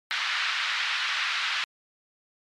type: band-pass noise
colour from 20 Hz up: pink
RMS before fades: -28 dBFS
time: 0.11-1.64 s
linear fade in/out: 0 ms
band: 1300 to 4200 Hz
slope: 24 dB/octave
effects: MP3 64 kbps